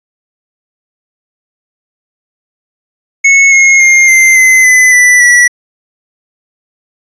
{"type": "tone with pitch steps", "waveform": "square", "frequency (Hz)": [2197, 2159, 2122, 2086, 2050, 2015, 1980, 1946], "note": ["C#7", "C#7", "C7", "C7", "C7", "B6", "B6", "B6"], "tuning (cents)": [-16, -46, 24, -6, -36, 34, 4, -26], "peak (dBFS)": -3, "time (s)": [3.24, 5.48], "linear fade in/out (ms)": 10, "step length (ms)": 280, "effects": ["resampled to 22050 Hz"]}